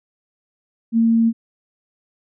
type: tone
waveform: sine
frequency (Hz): 228.2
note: A#3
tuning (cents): -37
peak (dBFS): -12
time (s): 0.92-1.33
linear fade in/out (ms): 50
effects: none